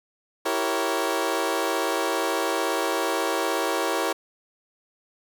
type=chord; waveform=20% pulse; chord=E diminished seventh; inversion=none; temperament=equal with one note detuned; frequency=329.6 / 387.3 / 466.2 / 554.4 Hz; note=E4 / G4 / Bb4 / Db5; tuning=0 / -21 / 0 / 0 cents; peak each=-24 dBFS; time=0.45-4.13 s; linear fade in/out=10 ms; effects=none